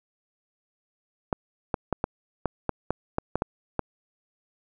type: clicks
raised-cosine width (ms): 1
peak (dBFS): -10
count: 11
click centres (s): 1.328 / 1.742 / 1.927 / 2.041 / 2.457 / 2.693 / 2.906 / 3.184 / 3.356 / 3.421 / 3.793
effects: none